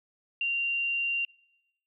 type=tone; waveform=sine; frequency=2770 Hz; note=F7; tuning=15 cents flat; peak=-26 dBFS; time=0.41-1.25 s; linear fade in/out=2 ms; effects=noise-tail reverb RT60 1.0 s tail -26 dB re dry